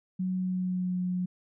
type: tone with pitch glide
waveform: sine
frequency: 185 to 181.19 Hz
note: F#3 to F#3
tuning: 0 to -36 cents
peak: -27 dBFS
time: 0.19-1.26 s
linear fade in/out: 10 ms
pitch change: -36 cents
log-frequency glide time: 0.35-1 s
effects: none